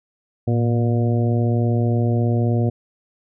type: harmonic tone with a mistuned harmonic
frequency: 119 Hz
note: A#2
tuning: 36 cents sharp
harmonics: 1 / 2 / 3 / 4 / 5 / 6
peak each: -17 / -23 / -27 / -29 / -31 / -33 dBFS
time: 0.47-2.7 s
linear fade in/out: 10 ms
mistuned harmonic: 1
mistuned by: -66 cents
effects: none